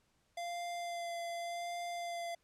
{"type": "tone with vibrato", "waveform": "square", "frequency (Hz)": 690, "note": "F5", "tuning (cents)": -21, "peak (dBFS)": -39, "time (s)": [0.37, 2.35], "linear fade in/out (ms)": 5, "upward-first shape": "sine", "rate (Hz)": 0.87, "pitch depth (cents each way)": 15, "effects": ["pink hiss -75 dBFS RMS until 2.43 s", "low-pass 10000 Hz 12 dB/octave"]}